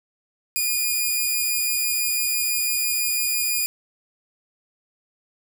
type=tone; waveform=5% pulse; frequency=2442 Hz; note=D#7; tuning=33 cents flat; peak=-11 dBFS; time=0.56-3.66 s; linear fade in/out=0 ms; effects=none